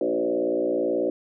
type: tone with frequency modulation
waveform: sine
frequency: 440.4 Hz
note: A4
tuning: 2 cents sharp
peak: -21 dBFS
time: 0.01-1.1 s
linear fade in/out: 2 ms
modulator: 58.5 Hz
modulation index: 2.6
effects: none